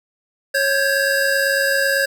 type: tone cluster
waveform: square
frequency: 550 / 1580 / 1678 Hz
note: C#5 / G6 / G#6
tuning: -14 / +13 / +17 cents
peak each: -21 dBFS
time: 0.54-2.06 s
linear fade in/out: 10 ms
effects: none